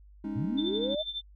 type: chord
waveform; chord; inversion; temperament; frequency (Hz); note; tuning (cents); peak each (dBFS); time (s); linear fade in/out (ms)
triangle; Ab suspended fourth; none; equal; 207.7 / 277.2 / 311.1; Ab3 / Db4 / Eb4; 0 / 0 / 0; -34 / -36 / -34; 0.24-0.95; 5
type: linear sweep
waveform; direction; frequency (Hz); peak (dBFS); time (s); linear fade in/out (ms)
sine; up; 94.7 to 643; -29; 0.35-1.03; 20
type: tone with tremolo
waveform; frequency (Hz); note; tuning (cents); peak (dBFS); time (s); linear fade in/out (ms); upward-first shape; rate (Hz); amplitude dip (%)
sine; 3553; A7; +16; -30; 0.57-1.22; 20; triangle; 12; 85
effects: added 50 Hz sine -51 dBFS peak until 1.35 s